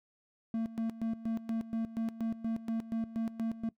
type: tone with tremolo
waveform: triangle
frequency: 226 Hz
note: A3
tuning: 47 cents sharp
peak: -28 dBFS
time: 0.54-3.69 s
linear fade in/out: 2 ms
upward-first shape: square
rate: 4.2 Hz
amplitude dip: 80%
effects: noise-tail reverb RT60 0.1 s tail -19 dB re dry